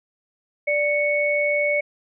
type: tone pair together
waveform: sine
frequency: 587.3 / 2217 Hz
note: D5 / C#7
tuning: 0 / 0 cents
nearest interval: octave + major seventh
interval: 2300 cents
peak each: -21 dBFS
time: 0.67-1.81 s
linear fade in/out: 10 ms
effects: none